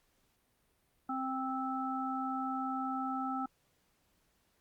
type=harmonic tone; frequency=262.7 Hz; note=C4; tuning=7 cents sharp; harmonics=1 / 3 / 5; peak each=-37 / -38 / -38 dBFS; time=1.09-3.46 s; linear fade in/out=5 ms; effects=pink hiss -74 dBFS RMS until 4.6 s + Opus 48 kbps